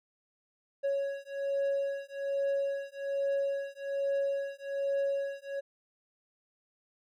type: beating tone pair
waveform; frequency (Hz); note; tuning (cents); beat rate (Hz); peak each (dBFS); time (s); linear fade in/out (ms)
triangle; 554.4 / 555.6; C#5 / C#5; 0 / +4; 1.2; -31; 0.83-5.61; 20
effects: none